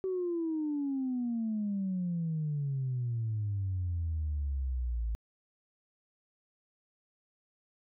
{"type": "exponential sweep", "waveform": "sine", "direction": "down", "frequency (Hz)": [382.5, 54.4], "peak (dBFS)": -29, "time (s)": [0.04, 5.15], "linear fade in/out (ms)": 0, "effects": ["tanh soft clip ceiling -26 dBFS"]}